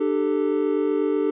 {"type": "chord", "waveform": "triangle", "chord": "D suspended fourth", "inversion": "none", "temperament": "equal with one note detuned", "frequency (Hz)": [299.5, 392, 440], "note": ["D4", "G4", "A4"], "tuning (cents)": [34, 0, 0], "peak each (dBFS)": -22, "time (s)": [0, 1.31], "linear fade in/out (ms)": 10, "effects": ["resampled to 8000 Hz"]}